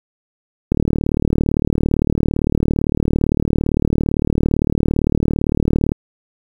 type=click train; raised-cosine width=3 ms; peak=-3 dBFS; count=197; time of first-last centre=0.72-5.919 s; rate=37.7 Hz; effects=7-bit